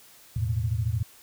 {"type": "chord", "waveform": "sine", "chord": "E suspended fourth", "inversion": "none", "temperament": "equal", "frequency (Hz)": [82.41, 110, 123.47], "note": ["E2", "A2", "B2"], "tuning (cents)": [0, 0, 0], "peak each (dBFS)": [-30, -26, -31], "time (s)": [0.36, 1.03], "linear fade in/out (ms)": 5, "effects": ["white hiss -53 dBFS RMS until 1.22 s"]}